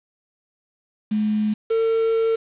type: tone pair in turn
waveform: sine / triangle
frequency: 212.9 / 451.1 Hz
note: G#3 / A4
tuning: +43 / +43 cents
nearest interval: octave + minor second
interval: 1300 cents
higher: second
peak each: -18 / -15 dBFS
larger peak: second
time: 1.11-1.54 / 1.7-2.36 s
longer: second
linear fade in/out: 10 ms
effects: resampled to 8000 Hz + 7-bit